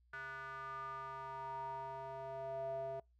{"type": "tone with band-pass filter sweep", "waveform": "square", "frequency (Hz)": 134, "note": "C3", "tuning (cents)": 42, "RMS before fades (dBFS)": -45, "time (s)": [0.13, 3], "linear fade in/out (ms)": 5, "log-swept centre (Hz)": [1500, 610], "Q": 6.6, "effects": ["noise-tail reverb RT60 0.2 s tail -25 dB re dry", "added 60 Hz sine -68 dBFS peak until 3.19 s"]}